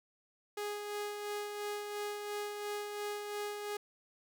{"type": "tone with tremolo", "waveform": "sawtooth", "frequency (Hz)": 414.1, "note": "G#4", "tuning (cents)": -5, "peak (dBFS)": -32, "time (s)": [0.57, 3.77], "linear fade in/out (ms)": 5, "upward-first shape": "sine", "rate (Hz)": 2.9, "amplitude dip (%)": 40, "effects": []}